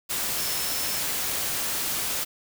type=tone in noise; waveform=sine; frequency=5300 Hz; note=E8; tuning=9 cents sharp; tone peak=-35 dBFS; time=0.37-1 s; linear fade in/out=20 ms; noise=white; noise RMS=-28 dBFS; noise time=0.09-2.25 s; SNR=-10 dB; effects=none